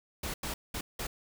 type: noise bursts at uneven times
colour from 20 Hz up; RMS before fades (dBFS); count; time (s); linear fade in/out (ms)
pink; -36; 4; 0.23-0.34 / 0.43-0.54 / 0.74-0.81 / 0.99-1.07; 5
effects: none